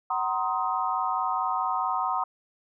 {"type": "chord", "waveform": "sine", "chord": "C half-diminished seventh", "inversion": "second", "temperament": "just", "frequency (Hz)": [753.5, 941.9, 1046.5, 1255.8], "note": ["Gb5", "Bb5", "C6", "Eb6"], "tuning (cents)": [31, 18, 0, 16], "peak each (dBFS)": -30, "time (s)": [0.1, 2.24], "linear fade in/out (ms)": 5, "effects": []}